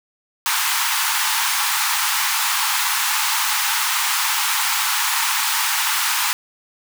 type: high-pass noise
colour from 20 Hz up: pink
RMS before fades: -20 dBFS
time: 0.46-6.33 s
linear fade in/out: 0 ms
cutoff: 820 Hz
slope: 96 dB/octave
effects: none